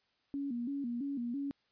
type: tone with vibrato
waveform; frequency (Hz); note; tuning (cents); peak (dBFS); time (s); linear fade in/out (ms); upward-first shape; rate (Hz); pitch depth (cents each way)
sine; 258.5; C4; -21; -34; 0.34-1.51; 0; square; 3; 140
effects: white hiss -75 dBFS RMS until 1.71 s + resampled to 11025 Hz